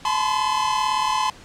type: tone cluster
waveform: 45% pulse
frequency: 862 / 1006 / 1044 Hz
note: A5 / B5 / C6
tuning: -36 / +32 / -4 cents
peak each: -24 dBFS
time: 0.05-1.3 s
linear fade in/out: 2 ms
effects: pink hiss -45 dBFS RMS until 1.44 s + low-pass 7000 Hz 12 dB/octave